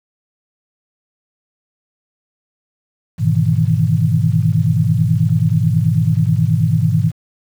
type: chord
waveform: sine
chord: E major seventh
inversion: first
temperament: equal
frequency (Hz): 103.83 / 123.47 / 155.56 / 164.81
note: G#2 / B2 / D#3 / E3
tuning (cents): 0 / 0 / 0 / 0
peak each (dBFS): -17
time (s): 3.18-7.12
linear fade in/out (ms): 50
effects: 7-bit